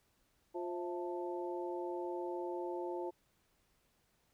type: harmonic tone with a mistuned harmonic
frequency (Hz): 176.2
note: F3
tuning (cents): +16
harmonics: 2 / 3 / 4 / 5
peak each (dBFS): -39 / -45 / -48 / -45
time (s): 0.54-3.11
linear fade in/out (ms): 20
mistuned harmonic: 4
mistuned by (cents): -96
effects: pink hiss -75 dBFS RMS until 4.33 s